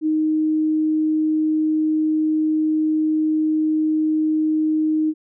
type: tone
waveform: sine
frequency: 311.1 Hz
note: D#4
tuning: in tune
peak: -16 dBFS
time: 0.01-5.14 s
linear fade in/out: 50 ms
effects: none